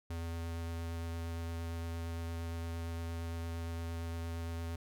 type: tone with vibrato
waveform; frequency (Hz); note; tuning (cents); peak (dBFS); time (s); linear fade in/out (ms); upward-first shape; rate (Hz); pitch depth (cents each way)
square; 83.5; E2; +23; -38; 0.1-4.76; 5; sine; 8.7; 9
effects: none